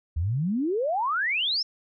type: exponential sweep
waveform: sine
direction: up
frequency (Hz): 73.42 to 5500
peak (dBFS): -23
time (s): 0.16-1.63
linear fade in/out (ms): 10
effects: none